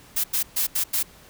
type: noise bursts at uneven times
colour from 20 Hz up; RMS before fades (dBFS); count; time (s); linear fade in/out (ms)
blue; -23; 5; 0.16-0.24 / 0.33-0.43 / 0.56-0.67 / 0.75-0.84 / 0.93-1.03; 10
effects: pink hiss -50 dBFS RMS until 1.29 s